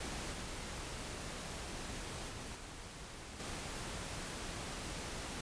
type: noise with level steps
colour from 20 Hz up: pink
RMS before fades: -42 / -44 / -46 / -49 / -43 dBFS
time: 0-5.41 s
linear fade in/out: 5 ms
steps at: 0.32 / 2.29 / 2.55 / 3.39 s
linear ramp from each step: 10 ms
effects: resampled to 22050 Hz